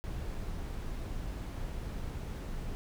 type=noise with dropouts; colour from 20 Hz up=brown; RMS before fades=-38 dBFS; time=0.04-2.75 s; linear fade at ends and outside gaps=0 ms; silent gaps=0.344-0.348 s; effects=none